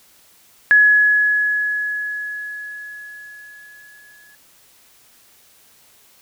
sine tone with exponential decay, 1690 Hz, G#6, 30 cents sharp, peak -7 dBFS, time 0.71-4.35 s, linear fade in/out 0 ms, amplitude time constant 790 ms, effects white hiss -52 dBFS RMS until 6.21 s

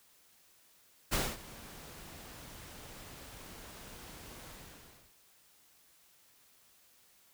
pink noise with ADSR envelope, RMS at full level -30 dBFS, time 1.11-5.14 s, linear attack 24 ms, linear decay 230 ms, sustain -20 dB, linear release 640 ms, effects white hiss -65 dBFS RMS until 7.33 s

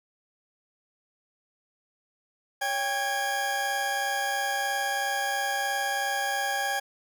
40% pulse tone cluster, 558 / 796 / 1655 Hz, C#5 / G5 / G#6, +11 / +26 / -6 cents, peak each -36 / -28 / -29 dBFS, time 2.61-6.8 s, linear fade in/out 10 ms, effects none

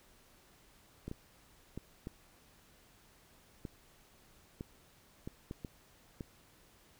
clicks, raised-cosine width 3 ms, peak -28 dBFS, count 10, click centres 1.08 / 1.114 / 1.776 / 2.071 / 3.652 / 4.609 / 5.275 / 5.511 / 5.648 / 6.208 s, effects pink hiss -64 dBFS RMS until 6.99 s

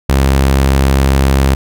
sawtooth tone, 67.5 Hz, C#2, 45 cents flat, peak -4 dBFS, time 0.09-1.55 s, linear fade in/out 5 ms, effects none

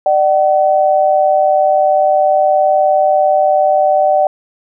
sine tone pair together, 599.5 / 759 Hz, D5 / F#5, +36 / +44 cents, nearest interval major third, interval 408 cents, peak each -11 dBFS, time 0.06-4.27 s, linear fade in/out 2 ms, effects none

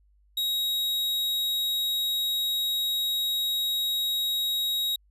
45% pulse tone, 3800 Hz, A#7, 33 cents sharp, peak -25 dBFS, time 0.37-4.96 s, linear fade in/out 5 ms, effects added 50 Hz sine -59 dBFS peak until 5.1 s + resampled to 32000 Hz

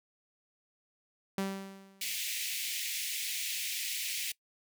sawtooth tone with exponential decay, 194.3 Hz, G3, 15 cents flat, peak -26 dBFS, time 1.38-2.17 s, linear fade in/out 2 ms, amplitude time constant 170 ms
pink high-pass noise, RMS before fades -36 dBFS, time 2.01-4.32 s, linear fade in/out 5 ms, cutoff 2100 Hz, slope 48 dB/octave
effects noise-tail reverb RT60 0.1 s tail -21 dB re dry

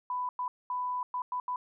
sine tone bursts at uneven times, 995 Hz, B5, 13 cents sharp, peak -30 dBFS, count 6, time 0.1-0.29 / 0.39-0.48 / 0.7-1.03 / 1.14-1.22 / 1.32-1.4 / 1.48-1.56 s, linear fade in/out 2 ms, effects none

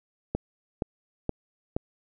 click train, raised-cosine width 2 ms, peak -13 dBFS, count 4, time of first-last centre 0.35-1.765 s, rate 2.12 Hz, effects none

